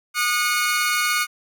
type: tone cluster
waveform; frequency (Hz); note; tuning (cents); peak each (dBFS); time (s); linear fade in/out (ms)
sawtooth; 1222 / 1453 / 2188; D#6 / F#6 / C#7; -32 / -32 / -23; -20; 0.14-1.27; 50
effects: none